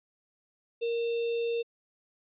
sine tone with sample-and-hold, 466.2 Hz, A#4, in tune, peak -27 dBFS, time 0.81-1.63 s, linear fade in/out 20 ms, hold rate 3150 Hz, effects resampled to 8000 Hz

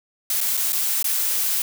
blue noise with dropouts, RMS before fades -22 dBFS, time 0.3-1.62 s, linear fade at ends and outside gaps 2 ms, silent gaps 0.406-0.411 / 0.57-0.574 / 0.723-0.729 / 1.027-1.043 s, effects none

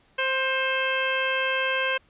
harmonic tone with a mistuned harmonic, 525 Hz, C5, 6 cents sharp, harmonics 1 / 2 / 3 / 4 / 5 / 6, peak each -29 / -31 / -27 / -33 / -29 / -33 dBFS, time 0.18-1.98 s, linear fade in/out 10 ms, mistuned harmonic 4, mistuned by +35 cents, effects pink hiss -61 dBFS RMS until 2.09 s + resampled to 8000 Hz

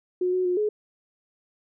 sine tone with pitch steps, 362.7 / 368 / 359.1 / 422.5 Hz, F#4 / F#4 / F4 / G#4, -34 / -9 / +48 / +30 cents, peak -21 dBFS, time 0.21-0.69 s, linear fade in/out 5 ms, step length 120 ms, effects none

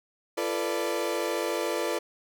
35% pulse chord, B half-diminished seventh, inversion second, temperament equal with one note detuned, 340.9 / 440 / 493.9 / 587.3 Hz, F4 / A4 / B4 / D5, -42 / 0 / 0 / 0 cents, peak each -31 dBFS, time 0.37-1.99 s, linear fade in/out 10 ms, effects none

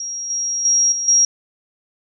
sine tone with level steps, 5640 Hz, F8, 16 cents sharp, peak -24 / -19 / -12 / -20 / -10 dBFS, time 0-1.25 s, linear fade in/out 2 ms, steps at 0.3 / 0.65 / 0.92 / 1.08 s, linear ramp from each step 2 ms, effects none

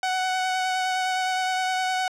sawtooth tone with vibrato, 745 Hz, F#5, 12 cents sharp, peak -19 dBFS, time 0.03-2.08 s, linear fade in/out 2 ms, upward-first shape sine, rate 9.7 Hz, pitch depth 13 cents each way, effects low-pass 7000 Hz 12 dB/octave

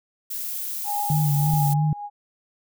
violet noise, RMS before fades -30 dBFS, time 0.3-1.74 s, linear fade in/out 10 ms
sine tone with tremolo, 823 Hz, G#5, 16 cents flat, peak -23 dBFS, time 0.84-2.1 s, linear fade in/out 50 ms, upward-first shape triangle, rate 1.6 Hz, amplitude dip 80%
sine tone with vibrato, 148.4 Hz, D3, 18 cents sharp, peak -18 dBFS, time 1.1-1.93 s, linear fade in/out 2 ms, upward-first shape sine, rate 3 Hz, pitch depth 52 cents each way
click, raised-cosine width 5 ms, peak -19 dBFS, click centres 1.536 s
effects none

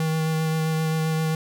square tone with vibrato, 159 Hz, D#3, 38 cents sharp, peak -22 dBFS, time 0-1.35 s, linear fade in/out 2 ms, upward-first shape sine, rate 7.6 Hz, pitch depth 12 cents each way, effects none

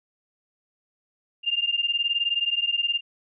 sine beating tone pair, 2794 / 2813 Hz, F7 / F7, 0 / +12 cents, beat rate 19 Hz, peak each -25 dBFS, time 1.43-3.01 s, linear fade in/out 50 ms, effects none

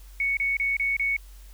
sine tone bursts, 2220 Hz, C#7, 2 cents sharp, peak -22 dBFS, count 5, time 0.2-1.166 s, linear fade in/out 2 ms, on 170 ms, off 29 ms, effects added 47 Hz sine -43 dBFS peak until 1.53 s + white hiss -56 dBFS RMS until 1.53 s

